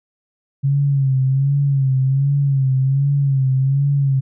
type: tone with vibrato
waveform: sine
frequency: 136.5 Hz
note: C#3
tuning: 26 cents flat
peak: -13 dBFS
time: 0.63-4.21 s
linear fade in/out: 20 ms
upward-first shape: sine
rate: 1.3 Hz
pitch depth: 66 cents each way
effects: none